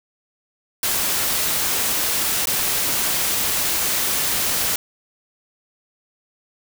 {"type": "noise with dropouts", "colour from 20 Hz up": "white", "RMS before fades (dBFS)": -21, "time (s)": [0.83, 4.76], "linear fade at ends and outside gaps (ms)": 2, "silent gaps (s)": [2.456, 2.471], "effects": []}